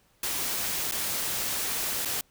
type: noise with dropouts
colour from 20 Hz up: white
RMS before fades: -30 dBFS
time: 0.23-2.21 s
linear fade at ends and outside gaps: 2 ms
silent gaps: 0.912-0.921 / 2.05-2.056 s
effects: pink hiss -65 dBFS RMS until 2.3 s